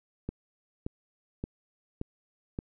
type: click train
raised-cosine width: 3 ms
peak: -20 dBFS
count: 5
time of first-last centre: 0.29-2.589 s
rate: 1.74 Hz
effects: none